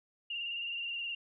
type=tone with vibrato; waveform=sine; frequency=2794 Hz; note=F7; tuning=in tune; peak=-35 dBFS; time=0.3-1.15 s; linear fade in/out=5 ms; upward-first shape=sine; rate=19 Hz; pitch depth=40 cents each way; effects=none